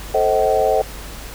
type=chord; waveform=sine; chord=A diminished seventh; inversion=none; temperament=just; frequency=440 / 528 / 633.6 / 760.3 Hz; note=A4 / C5 / Eb5 / Gb5; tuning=0 / +16 / +31 / +47 cents; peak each=-19 dBFS; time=0.14-0.82 s; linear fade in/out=5 ms; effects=added 50 Hz sine -34 dBFS peak until 1.34 s + pink hiss -35 dBFS RMS until 1.34 s